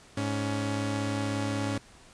sawtooth tone pair together, 105.55 / 280 Hz, G#2 / C#4, +29 / +18 cents, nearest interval octave + perfect fourth, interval 1689 cents, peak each -27 dBFS, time 0.17-1.78 s, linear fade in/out 5 ms, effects pink hiss -54 dBFS RMS until 2.13 s + resampled to 22050 Hz

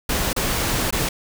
pink noise with dropouts, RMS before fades -22 dBFS, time 0.09-1.09 s, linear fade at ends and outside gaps 5 ms, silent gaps 0.331-0.363 / 0.908-0.925 s, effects none

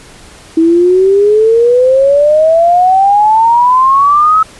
sine exponential sweep, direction up, 321.5 to 1300 Hz, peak -4 dBFS, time 0.57-4.43 s, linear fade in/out 5 ms, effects pink hiss -36 dBFS RMS until 4.59 s + resampled to 24000 Hz

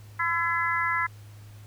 harmonic tone with a mistuned harmonic, 338.3 Hz, E4, 45 cents sharp, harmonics 3 / 4 / 5 / 6, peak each -29 / -29 / -29 / -29 dBFS, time 0.19-1.07 s, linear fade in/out 10 ms, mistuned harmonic 4, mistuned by -19 cents, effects added 104 Hz sine -44 dBFS peak until 1.66 s + pink hiss -56 dBFS RMS until 1.66 s

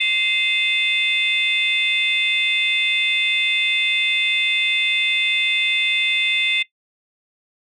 sine tone cluster, 2083 / 2552 / 2755 / 3540 Hz, C7 / D#7 / F7 / A7, -8 / +43 / -24 / +10 cents, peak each -21 / -22 / -27 / -19 dBFS, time 0-6.63 s, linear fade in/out 10 ms, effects noise-tail reverb RT60 0.1 s tail -17 dB re dry + tanh soft clip ceiling -9 dBFS

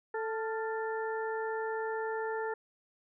harmonic tone with a mistuned harmonic, 442.2 Hz, A4, 9 cents sharp, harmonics 1 / 2 / 3 / 4, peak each -34 / -38 / -43 / -42 dBFS, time 0.14-2.54 s, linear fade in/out 5 ms, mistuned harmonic 3, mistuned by +79 cents, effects none

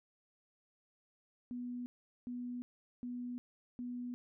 sine tone bursts, 245.2 Hz, B3, 12 cents flat, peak -39 dBFS, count 4, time 1.51-4.14 s, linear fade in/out 0 ms, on 350 ms, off 410 ms, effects none

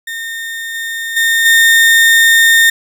35% pulse tone with level steps, 1827 Hz, A#6, 35 cents flat, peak -19 / -17 / -8 / -4 dBFS, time 0.07-2.7 s, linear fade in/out 5 ms, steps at 0.74 / 1.16 / 1.45 s, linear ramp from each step 10 ms, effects none

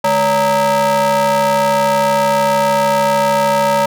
square ring-modulated tone, 178.4 Hz, F3, 37 cents sharp, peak -9 dBFS, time 0.04-3.86 s, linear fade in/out 5 ms, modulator 747 Hz, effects none

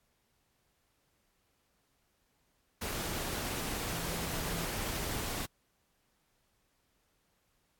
sine tone in noise, 167.5 Hz, E3, 28 cents sharp, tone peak -43 dBFS, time 3.92-4.67 s, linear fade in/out 10 ms, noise pink, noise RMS -37 dBFS, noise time 2.81-5.46 s, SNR -9 dB, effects pink hiss -75 dBFS RMS until 7.79 s + AAC 64 kbps

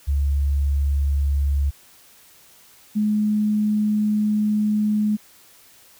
sine tone pair in turn, 70.5 / 211.3 Hz, C#2 / G#3, +30 / +30 cents, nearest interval octave + perfect fifth, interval 1900 cents, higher second, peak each -17 dBFS, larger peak neither, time 0.07-1.71 / 2.95-5.17 s, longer second, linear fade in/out 20 ms, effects white hiss -51 dBFS RMS until 5.99 s

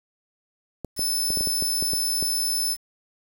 clicks, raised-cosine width 2 ms, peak -18 dBFS, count 10, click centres 0.847 / 0.993 / 1.304 / 1.373 / 1.409 / 1.473 / 1.624 / 1.825 / 1.934 / 2.226 s
20% pulse tone, 5270 Hz, E8, 1 cent flat, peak -17 dBFS, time 0.96-2.77 s, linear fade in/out 50 ms
effects 7-bit

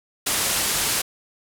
white low-pass noise, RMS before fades -23 dBFS, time 0.26-1.02 s, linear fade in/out 10 ms, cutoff 12000 Hz, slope 24 dB/octave, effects none

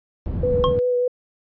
white low-pass noise, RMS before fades -25 dBFS, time 0.26-0.79 s, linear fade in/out 0 ms, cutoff 150 Hz, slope 12 dB/octave
sine tone with vibrato, 493.9 Hz, B4, in tune, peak -17 dBFS, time 0.43-1.08 s, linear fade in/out 5 ms, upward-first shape triangle, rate 5.1 Hz, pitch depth 18 cents each way
square tone with exponential decay, 1074 Hz, C6, 45 cents sharp, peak -15 dBFS, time 0.64-0.77 s, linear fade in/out 0 ms, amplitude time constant 27 ms
effects resampled to 11025 Hz

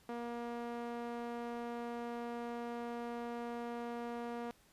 sawtooth tone with band-pass filter, 237 Hz, A#3, 29 cents sharp, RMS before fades -42 dBFS, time 0.09-4.51 s, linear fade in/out 0 ms, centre 640 Hz, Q 0.8, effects pink hiss -67 dBFS RMS until 4.72 s + resampled to 32000 Hz

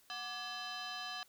sine tone with frequency modulation, 1174.7 Hz, D6, in tune, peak -40 dBFS, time 0.1-1.23 s, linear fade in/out 0 ms, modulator 956 Hz, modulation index 3.9, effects white hiss -67 dBFS RMS until 1.28 s

